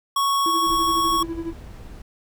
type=tone; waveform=square; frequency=1108.7 Hz; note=C#6; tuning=in tune; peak=-19 dBFS; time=0.16-1.23 s; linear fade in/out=5 ms
type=tone with tremolo; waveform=triangle; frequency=331.7 Hz; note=E4; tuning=11 cents sharp; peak=-22 dBFS; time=0.46-1.53 s; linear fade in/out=0 ms; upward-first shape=sine; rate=12 Hz; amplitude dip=75%
type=noise; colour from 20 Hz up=brown; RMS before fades=-37 dBFS; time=0.66-2.02 s; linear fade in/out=5 ms
effects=none